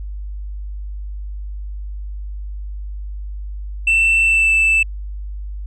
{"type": "tone with pitch glide", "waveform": "sine", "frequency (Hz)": [2674, 2643], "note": ["E7", "E7"], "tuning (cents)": [24, 4], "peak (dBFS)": -9, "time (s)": [3.87, 4.83], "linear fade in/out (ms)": 5, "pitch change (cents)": -20, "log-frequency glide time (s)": [4.24, 4.52], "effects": ["tanh soft clip ceiling -10 dBFS", "added 50 Hz sine -25 dBFS peak until 5.66 s"]}